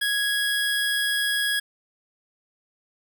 25% pulse tone, 1661.2 Hz, G#6, in tune, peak -18 dBFS, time 0.01-1.6 s, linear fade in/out 10 ms, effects none

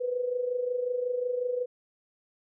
sine tone with amplitude modulation, 495.3 Hz, B4, 5 cents sharp, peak -24 dBFS, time 0-1.66 s, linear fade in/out 20 ms, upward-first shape sine, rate 25.5 Hz, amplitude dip 65%, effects none

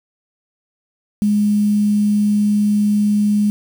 sine tone with quantisation, 207.7 Hz, G#3, in tune, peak -12 dBFS, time 1.22-3.5 s, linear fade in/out 0 ms, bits 6, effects none

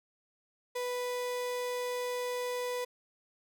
35% pulse tone, 493.9 Hz, B4, in tune, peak -31 dBFS, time 0.75-2.85 s, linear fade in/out 10 ms, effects none

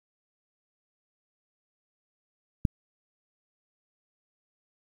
click, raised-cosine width 5 ms, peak -10 dBFS, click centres 2.652 s, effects 8-bit

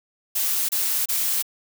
blue noise bursts, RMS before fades -23 dBFS, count 3, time 0.35-1.426 s, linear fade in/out 10 ms, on 340 ms, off 28 ms, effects none

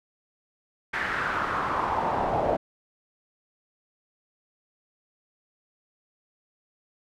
brown noise with band-pass filter sweep, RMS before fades -27 dBFS, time 0.93-2.57 s, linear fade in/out 10 ms, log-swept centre 1800 to 650 Hz, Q 3.3, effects none

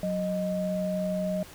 sine tone pair together, 184.33 / 620 Hz, F#3 / D#5, -6 / -6 cents, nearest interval octave + major sixth, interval 2100 cents, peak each -29 / -29 dBFS, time 0.03-1.43 s, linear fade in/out 2 ms, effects pink hiss -48 dBFS RMS until 1.54 s

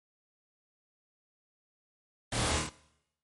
pink noise with echo, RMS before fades -33 dBFS, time 2.32-2.59 s, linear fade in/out 5 ms, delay 26 ms, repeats 4, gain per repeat -2 dB, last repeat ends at 2.694 s, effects noise-tail reverb RT60 0.8 s tail -20 dB re dry + MP3 48 kbps

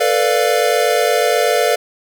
square chord, B half-diminished seventh, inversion third, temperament equal with one note detuned, 445.6 / 493.9 / 587.3 / 698.5 Hz, A4 / B4 / D5 / F5, +22 / 0 / 0 / 0 cents, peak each -19 dBFS, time 0-1.76 s, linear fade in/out 10 ms, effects none

